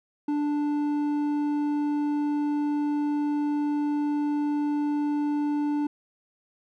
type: tone with hard clipping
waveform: sine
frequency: 293.7 Hz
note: D4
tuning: in tune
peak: -25 dBFS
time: 0.28-5.87 s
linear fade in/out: 5 ms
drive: 6 dB
effects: none